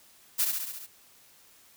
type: noise with echo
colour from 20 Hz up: blue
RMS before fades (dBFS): -25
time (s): 0.38-0.46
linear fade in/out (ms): 20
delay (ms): 68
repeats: 6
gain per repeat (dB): -3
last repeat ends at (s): 0.868
effects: white hiss -58 dBFS RMS until 1.76 s